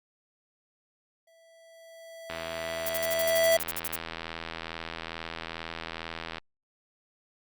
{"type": "tone with exponential growth", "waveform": "square", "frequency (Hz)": 659.3, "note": "E5", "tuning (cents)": 0, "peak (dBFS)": -20, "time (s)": [1.27, 3.57], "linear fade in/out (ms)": 5, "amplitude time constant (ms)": 500}
{"type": "click train", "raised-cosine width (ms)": 0.3, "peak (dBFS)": -19, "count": 337, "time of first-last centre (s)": [2.3, 6.383], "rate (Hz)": 82.3}
{"type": "noise bursts", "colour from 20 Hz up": "violet", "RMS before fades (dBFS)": -31, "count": 14, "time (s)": [2.86, 3.96], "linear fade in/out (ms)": 5, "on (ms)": 34, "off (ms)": 48}
{"effects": ["Opus 48 kbps"]}